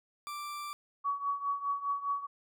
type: tone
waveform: 40% pulse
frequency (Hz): 1174.7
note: D6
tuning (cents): 0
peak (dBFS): -37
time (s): 0.27-0.73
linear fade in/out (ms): 0
type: tone with tremolo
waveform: sine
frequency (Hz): 1129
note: C#6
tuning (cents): +31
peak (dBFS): -27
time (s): 1.04-2.27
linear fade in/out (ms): 20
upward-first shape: triangle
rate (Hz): 4.9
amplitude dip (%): 85
effects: none